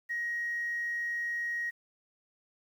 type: tone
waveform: sine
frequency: 1887 Hz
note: A#6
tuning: 21 cents sharp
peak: -30 dBFS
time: 0.09-1.71 s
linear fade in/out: 20 ms
effects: tanh soft clip ceiling -26 dBFS + 10-bit